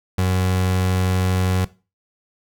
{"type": "tone", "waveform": "30% pulse", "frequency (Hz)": 92.5, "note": "F#2", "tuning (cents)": 0, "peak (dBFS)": -14, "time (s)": [0.18, 1.65], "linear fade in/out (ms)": 5, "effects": ["noise-tail reverb RT60 0.3 s tail -18 dB re dry"]}